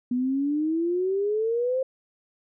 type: exponential sweep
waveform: sine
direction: up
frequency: 243.2 to 531 Hz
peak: -22 dBFS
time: 0.11-1.83 s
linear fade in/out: 5 ms
effects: none